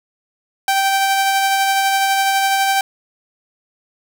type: tone with tremolo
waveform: sawtooth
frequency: 780 Hz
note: G5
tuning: 9 cents flat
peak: -9 dBFS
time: 0.68-2.81 s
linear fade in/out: 2 ms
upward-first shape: sine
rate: 12 Hz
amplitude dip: 25%
effects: none